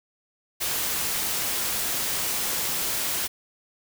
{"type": "noise", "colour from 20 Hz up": "white", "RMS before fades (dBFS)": -27, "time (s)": [0.6, 3.28], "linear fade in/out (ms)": 20, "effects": []}